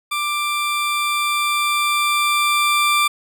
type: tone with level ramp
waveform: 20% pulse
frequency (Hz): 1180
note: D6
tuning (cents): +8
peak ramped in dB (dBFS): -15 to -9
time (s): 0.11-3.08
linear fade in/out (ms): 10
effects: none